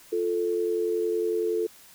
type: tone pair together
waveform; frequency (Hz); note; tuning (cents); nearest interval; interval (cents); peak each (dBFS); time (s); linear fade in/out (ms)
sine; 349.2 / 440; F4 / A4; 0 / 0; major third; 400; -28 / -25; 0.12-1.67; 10
effects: white hiss -52 dBFS RMS until 1.94 s